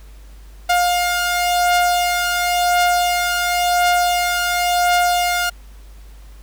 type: beating tone pair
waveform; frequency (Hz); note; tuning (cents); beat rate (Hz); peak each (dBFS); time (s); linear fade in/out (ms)
sawtooth; 708 / 708.94; F5 / F5; +23 / +26; 0.94; -12 / -18; 0.69-5.5; 10
effects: added 50 Hz sine -37 dBFS peak until 6.42 s + pink hiss -51 dBFS RMS until 6.42 s